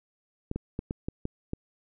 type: clicks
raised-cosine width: 3 ms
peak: -18 dBFS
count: 7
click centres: 0.514 / 0.56 / 0.791 / 0.909 / 1.085 / 1.254 / 1.534 s
effects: none